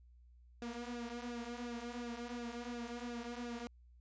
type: tone with flanger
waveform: sawtooth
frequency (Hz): 238.9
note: A#3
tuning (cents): +43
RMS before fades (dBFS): -44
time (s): 0.62-3.67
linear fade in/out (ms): 0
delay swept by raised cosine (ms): 0.93 to 5.33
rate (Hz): 2.8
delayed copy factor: -0.7
effects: added 60 Hz sine -59 dBFS peak until 4 s + resampled to 16000 Hz